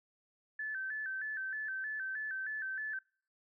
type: tone with vibrato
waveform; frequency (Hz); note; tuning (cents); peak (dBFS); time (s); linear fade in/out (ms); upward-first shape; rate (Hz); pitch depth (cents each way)
sine; 1638; G#6; -24; -36; 0.59-2.99; 5; square; 3.2; 99
effects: noise-tail reverb RT60 0.5 s tail -26 dB re dry